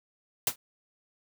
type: noise with exponential decay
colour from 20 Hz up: white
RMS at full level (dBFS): -21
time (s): 0.47-0.56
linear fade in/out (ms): 2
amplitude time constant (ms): 19
effects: none